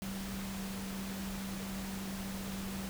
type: tone in noise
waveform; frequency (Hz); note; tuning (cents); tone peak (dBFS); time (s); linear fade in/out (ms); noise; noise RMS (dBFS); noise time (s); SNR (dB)
sine; 193.6; G3; -21; -39; 0.02-2.89; 0; pink; -44; 0.02-2.89; +2
effects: none